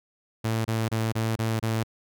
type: tone bursts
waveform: sawtooth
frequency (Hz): 112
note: A2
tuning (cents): +31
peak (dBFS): -20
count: 6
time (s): 0.44-1.835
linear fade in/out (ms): 10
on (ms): 210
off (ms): 27
effects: none